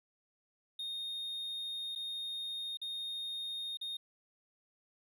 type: tone with dropouts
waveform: triangle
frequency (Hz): 3694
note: A#7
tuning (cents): -16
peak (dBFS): -36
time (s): 0.79-3.97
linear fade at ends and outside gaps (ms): 5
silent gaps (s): 1.952-1.958 / 2.772-2.815 / 3.772-3.812
effects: none